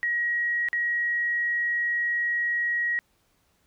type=tone with dropouts; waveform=sine; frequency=1900 Hz; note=A#6; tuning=33 cents sharp; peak=-23 dBFS; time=0.03-2.99 s; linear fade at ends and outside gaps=0 ms; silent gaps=0.686-0.73 s; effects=pink hiss -68 dBFS RMS until 3.66 s